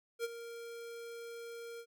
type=tone with ADSR envelope; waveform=square; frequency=466.2 Hz; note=A#4; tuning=in tune; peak=-33 dBFS; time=0.19-1.86 s; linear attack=52 ms; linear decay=29 ms; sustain=-12 dB; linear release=66 ms; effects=none